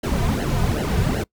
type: noise with flanger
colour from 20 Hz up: brown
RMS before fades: -21 dBFS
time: 0.03-1.24 s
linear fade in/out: 10 ms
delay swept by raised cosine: 0.83 to 3.73 ms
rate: 2.6 Hz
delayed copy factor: -0.9
effects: noise-tail reverb RT60 0.1 s tail -23 dB re dry